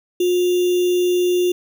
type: tone with sample-and-hold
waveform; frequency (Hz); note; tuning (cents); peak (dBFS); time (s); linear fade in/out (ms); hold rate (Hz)
sine; 358.1; F4; +43; -14; 0.2-1.52; 5; 3150
effects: none